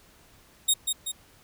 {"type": "tone with echo", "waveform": "15% pulse", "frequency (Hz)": 3729, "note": "A#7", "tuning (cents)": 0, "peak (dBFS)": -12, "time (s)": [0.68, 0.74], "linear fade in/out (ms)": 10, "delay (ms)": 190, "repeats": 2, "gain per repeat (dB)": -5, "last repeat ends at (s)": 1.12, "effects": ["pink hiss -57 dBFS RMS until 1.43 s"]}